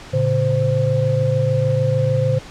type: tone cluster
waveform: sine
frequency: 114.3 / 141 / 519 Hz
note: A#2 / C#3 / C5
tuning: -34 / +30 / -14 cents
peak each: -19 dBFS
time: 0.13-2.39 s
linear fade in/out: 10 ms
effects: pink hiss -38 dBFS RMS until 2.5 s + low-pass 6000 Hz 12 dB/octave